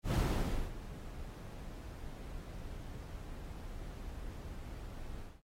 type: noise with ADSR envelope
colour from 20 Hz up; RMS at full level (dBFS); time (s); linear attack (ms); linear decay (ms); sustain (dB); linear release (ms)
brown; -28; 0.03-5.42; 110; 580; -17; 210
effects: AAC 48 kbps